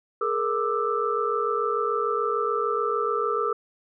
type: tone cluster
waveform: sine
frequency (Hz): 419.1 / 465.9 / 1189 / 1319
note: G#4 / A#4 / D6 / E6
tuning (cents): +16 / -1 / +21 / +1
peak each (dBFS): -28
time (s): 0.21-3.53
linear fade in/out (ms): 5
effects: none